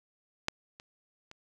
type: clicks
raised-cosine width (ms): 0.2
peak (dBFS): -11 / -30 / -30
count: 3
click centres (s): 0.484 / 0.799 / 1.314
effects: none